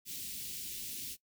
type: band-stop noise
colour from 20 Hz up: white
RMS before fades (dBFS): -42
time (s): 0.05-1.17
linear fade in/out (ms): 50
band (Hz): 330 to 2600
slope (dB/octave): 24
effects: noise-tail reverb RT60 0.1 s tail -19 dB re dry